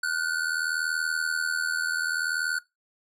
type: ring-modulated tone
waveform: square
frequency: 1480 Hz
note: F#6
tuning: in tune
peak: -23 dBFS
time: 0.03-2.59 s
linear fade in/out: 5 ms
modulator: 40.3 Hz
effects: noise-tail reverb RT60 0.2 s tail -20 dB re dry + low-pass 11000 Hz 12 dB/octave